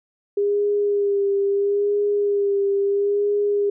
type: tone with vibrato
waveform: sine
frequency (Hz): 404.1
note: G#4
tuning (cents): -47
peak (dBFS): -17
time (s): 0.37-3.7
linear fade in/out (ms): 5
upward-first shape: sine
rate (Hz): 0.75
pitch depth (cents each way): 28
effects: none